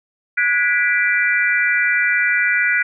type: chord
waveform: sine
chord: G# half-diminished seventh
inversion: third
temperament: equal with one note detuned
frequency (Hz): 1460.4 / 1661.2 / 1975.5 / 2349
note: F#6 / G#6 / B6 / D7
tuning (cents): -23 / 0 / 0 / 0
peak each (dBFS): -18 / -24 / -18 / -21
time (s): 0.37-2.83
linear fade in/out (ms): 10
effects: none